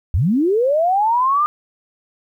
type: linear sweep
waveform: sine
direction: up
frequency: 64.4 to 1226 Hz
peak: -13 dBFS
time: 0.14-1.46 s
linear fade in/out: 0 ms
effects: 9-bit